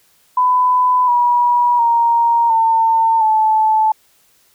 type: tone with pitch steps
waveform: sine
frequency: 1001 / 966.9 / 934 / 902.2 / 871.4 Hz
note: B5 / B5 / A#5 / A5 / A5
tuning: +23 / -37 / +3 / +43 / -17 cents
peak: -10 dBFS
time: 0.37-3.92 s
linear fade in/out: 5 ms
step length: 710 ms
effects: white hiss -55 dBFS RMS until 4.54 s